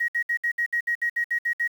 sine tone bursts, 1893 Hz, A#6, 26 cents sharp, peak -21 dBFS, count 12, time 0-1.678 s, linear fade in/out 10 ms, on 83 ms, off 62 ms, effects 8-bit

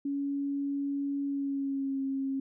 sine tone with pitch glide, 280.8 to 270.3 Hz, C#4 to C#4, +22 to -44 cents, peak -29 dBFS, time 0.05-2.4 s, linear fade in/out 5 ms, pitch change -66 cents, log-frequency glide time 1.25-2.02 s, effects none

